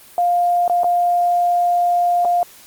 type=tone with dropouts; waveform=sine; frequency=703 Hz; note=F5; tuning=11 cents sharp; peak=-13 dBFS; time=0.18-2.43 s; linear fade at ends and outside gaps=1 ms; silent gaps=0.679-0.697 / 0.834-0.843 / 2.249-2.253 s; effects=white hiss -44 dBFS RMS until 2.66 s + Opus 32 kbps